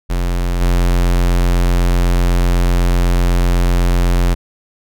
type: tone with level steps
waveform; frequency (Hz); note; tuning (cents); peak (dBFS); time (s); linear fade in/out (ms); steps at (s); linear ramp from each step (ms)
square; 44; F1; +14; -15 / -11; 0.09-4.35; 20; 0.61; 5
effects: none